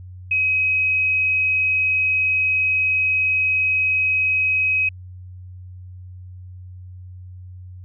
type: tone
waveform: sine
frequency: 2537 Hz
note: D#7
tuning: 33 cents sharp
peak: -16 dBFS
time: 0.31-4.89 s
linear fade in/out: 5 ms
effects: added 91 Hz sine -35 dBFS peak until 7.84 s